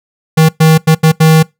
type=tone bursts at uneven times; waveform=square; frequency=158.8 Hz; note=D#3; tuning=36 cents sharp; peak=-4 dBFS; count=5; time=0.37-0.49 / 0.6-0.78 / 0.87-0.95 / 1.03-1.12 / 1.2-1.43 s; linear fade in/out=10 ms; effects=noise-tail reverb RT60 0.2 s tail -23 dB re dry